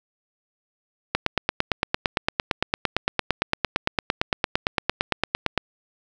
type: click train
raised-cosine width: 0.3 ms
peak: -3 dBFS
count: 40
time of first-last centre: 1.15-5.577 s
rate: 8.81 Hz
effects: none